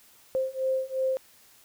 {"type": "beating tone pair", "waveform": "sine", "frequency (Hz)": [523.3, 526.1], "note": ["C5", "C5"], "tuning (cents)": [0, 9], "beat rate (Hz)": 2.8, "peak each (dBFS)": [-29, -28], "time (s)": [0.35, 1.17], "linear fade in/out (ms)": 0, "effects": ["white hiss -57 dBFS RMS until 1.64 s"]}